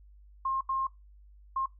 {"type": "tone bursts at uneven times", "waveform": "sine", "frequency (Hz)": 1066, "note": "C6", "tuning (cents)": 32, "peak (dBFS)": -27, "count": 3, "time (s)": [[0.45, 0.61], [0.69, 0.87], [1.56, 1.66]], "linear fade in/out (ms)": 5, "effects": ["noise-tail reverb RT60 0.2 s tail -21 dB re dry", "added 50 Hz sine -52 dBFS peak until 1.79 s"]}